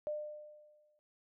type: tone with exponential decay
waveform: sine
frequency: 601 Hz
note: D5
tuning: 40 cents sharp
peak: -33 dBFS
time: 0.07-0.99 s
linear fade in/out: 0 ms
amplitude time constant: 200 ms
effects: none